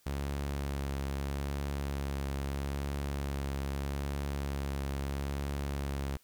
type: tone with vibrato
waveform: sawtooth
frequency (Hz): 69.8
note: C#2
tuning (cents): +13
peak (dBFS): -29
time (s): 0.06-6.17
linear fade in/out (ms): 5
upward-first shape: triangle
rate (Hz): 0.78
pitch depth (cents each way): 23
effects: white hiss -66 dBFS RMS until 6.23 s